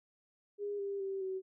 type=tone with pitch steps; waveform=sine; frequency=408.5 / 398.2 / 388.3 / 378.5 Hz; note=G#4 / G4 / G4 / F#4; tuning=-29 / +27 / -16 / +39 cents; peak=-35 dBFS; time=0.58-1.42 s; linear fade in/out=50 ms; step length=210 ms; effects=none